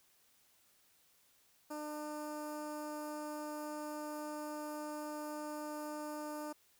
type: tone with notch filter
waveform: 15% pulse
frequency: 300.6 Hz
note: D4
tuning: 40 cents sharp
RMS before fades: -43 dBFS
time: 1.7-6.53 s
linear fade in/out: 10 ms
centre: 3200 Hz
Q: 0.65
effects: white hiss -70 dBFS RMS until 6.79 s